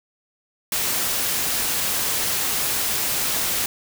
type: noise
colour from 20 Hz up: white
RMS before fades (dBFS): -23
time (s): 0.72-3.66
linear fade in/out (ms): 2
effects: none